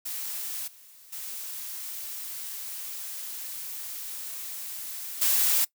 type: noise with level steps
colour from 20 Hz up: blue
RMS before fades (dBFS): -34 / -52 / -37 / -23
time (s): 0.05-5.65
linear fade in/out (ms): 10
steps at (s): 0.67 / 1.12 / 5.21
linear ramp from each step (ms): 10
effects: noise-tail reverb RT60 0.1 s tail -21 dB re dry